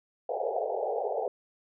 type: band-pass noise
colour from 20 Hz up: pink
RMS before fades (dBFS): -31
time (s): 0.29-1.28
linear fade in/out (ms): 2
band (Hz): 410 to 820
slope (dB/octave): 96
effects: none